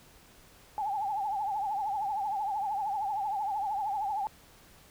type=tone with vibrato; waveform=sine; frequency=820 Hz; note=G#5; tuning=22 cents flat; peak=-29 dBFS; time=0.78-4.27 s; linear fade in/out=0 ms; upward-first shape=triangle; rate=13 Hz; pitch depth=130 cents each way; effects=pink hiss -57 dBFS RMS until 4.9 s